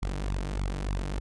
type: tone with flanger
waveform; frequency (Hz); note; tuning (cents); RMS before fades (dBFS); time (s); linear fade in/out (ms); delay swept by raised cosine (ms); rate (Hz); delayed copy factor
sawtooth; 47.85; G1; -41; -31; 0.02-1.2; 10; 0.83 to 6.73; 3.3; +0.95
effects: resampled to 22050 Hz